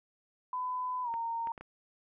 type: tone with pitch glide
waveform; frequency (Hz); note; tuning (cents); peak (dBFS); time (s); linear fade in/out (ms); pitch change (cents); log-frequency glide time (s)
sine; 1005 to 921.6; B5 to A#5; +30 to -20; -32; 0.53-1.52; 2; -150; 1.03-1.1
type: clicks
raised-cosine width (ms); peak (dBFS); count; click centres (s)
0.5; -31; 4; 1.14 / 1.472 / 1.578 / 1.61
effects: none